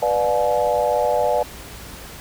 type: chord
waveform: sine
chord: B diminished seventh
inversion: none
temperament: just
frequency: 493.9 / 592.7 / 711.2 / 853.4 Hz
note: B4 / D5 / F5 / Ab5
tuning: 0 / +16 / +31 / +47 cents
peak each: -22 / -20 / -23 / -23 dBFS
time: 0.02-1.43 s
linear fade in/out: 5 ms
effects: added 60 Hz sine -44 dBFS peak until 2.2 s + pink hiss -38 dBFS RMS until 2.2 s

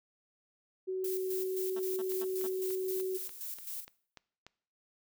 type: tone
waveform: sine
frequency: 375 Hz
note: F#4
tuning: 23 cents sharp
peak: -32 dBFS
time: 0.87-3.18 s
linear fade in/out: 20 ms
type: noise with tremolo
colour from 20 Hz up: violet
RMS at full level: -40 dBFS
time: 1.04-3.85 s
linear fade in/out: 5 ms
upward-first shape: square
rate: 3.8 Hz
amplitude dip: 60%
type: tone bursts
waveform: 10% pulse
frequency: 223.8 Hz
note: A3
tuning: 30 cents sharp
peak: -36 dBFS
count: 4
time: 1.76-2.47 s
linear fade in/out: 5 ms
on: 35 ms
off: 190 ms
type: click train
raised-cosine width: 0.2 ms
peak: -32 dBFS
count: 9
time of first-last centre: 2.12-4.466 s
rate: 3.41 Hz
effects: noise-tail reverb RT60 0.6 s tail -21 dB re dry

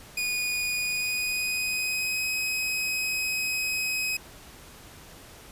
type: tone with pitch glide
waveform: sawtooth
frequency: 2462 to 2531 Hz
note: D#7 to D#7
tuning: -19 to +29 cents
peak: -23 dBFS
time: 0.17-4.17 s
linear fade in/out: 5 ms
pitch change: +48 cents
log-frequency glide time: 0.79-2.29 s
effects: pink hiss -48 dBFS RMS until 5.51 s + resampled to 32000 Hz

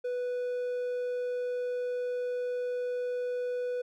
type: tone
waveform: triangle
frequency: 493.9 Hz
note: B4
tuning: in tune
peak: -28 dBFS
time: 0.04-3.82 s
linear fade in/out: 10 ms
effects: none

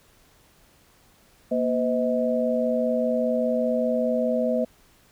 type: tone cluster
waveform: sine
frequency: 236.4 / 509 / 634 Hz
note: A#3 / C5 / D#5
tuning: +24 / -48 / +32 cents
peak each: -25 dBFS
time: 1.51-4.65 s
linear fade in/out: 10 ms
effects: pink hiss -58 dBFS RMS until 5.11 s

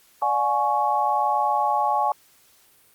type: tone cluster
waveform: sine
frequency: 592 / 719 / 840 / 1109 Hz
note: D5 / F#5 / G#5 / C#6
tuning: +14 / -50 / +19 / 0 cents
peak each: -30 / -27 / -21 / -25 dBFS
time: 0.22-2.12 s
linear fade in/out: 2 ms
effects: white hiss -57 dBFS RMS until 2.94 s + Opus 48 kbps

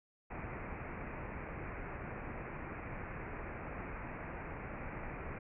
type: low-pass noise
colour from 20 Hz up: pink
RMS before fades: -44 dBFS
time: 0.3-5.39 s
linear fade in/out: 10 ms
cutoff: 2500 Hz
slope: 96 dB/octave
effects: none

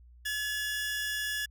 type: tone pair together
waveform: sawtooth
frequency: 1706.2 / 2857 Hz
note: G#6 / F7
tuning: +46 / +39 cents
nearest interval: major sixth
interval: 893 cents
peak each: -28 / -37 dBFS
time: 0.25-1.46 s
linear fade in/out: 10 ms
effects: added 60 Hz sine -52 dBFS peak until 1.5 s

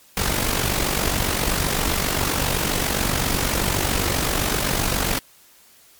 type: noise with amplitude modulation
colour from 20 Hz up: pink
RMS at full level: -19 dBFS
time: 0.17-5.19 s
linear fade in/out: 2 ms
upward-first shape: sine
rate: 47.6 Hz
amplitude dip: 60%
effects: white hiss -52 dBFS RMS until 5.99 s + MP3 96 kbps

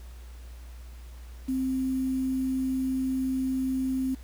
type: tone with quantisation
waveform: sine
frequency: 261.6 Hz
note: C4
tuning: in tune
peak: -25 dBFS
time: 1.48-4.15 s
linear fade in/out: 10 ms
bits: 8
effects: added 60 Hz sine -41 dBFS peak until 4.23 s + pink hiss -56 dBFS RMS until 4.23 s

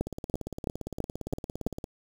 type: two click trains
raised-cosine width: 2 ms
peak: -14 / -22 dBFS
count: 6 / 32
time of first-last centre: 0.01-1.666 / 0.07-1.841 s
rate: 3.02 / 17.5 Hz
effects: 7-bit

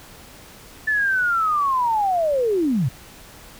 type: linear sweep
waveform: sine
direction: down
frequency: 1760 to 110 Hz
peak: -17 dBFS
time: 0.87-2.89 s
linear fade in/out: 10 ms
effects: pink hiss -44 dBFS RMS until 3.59 s

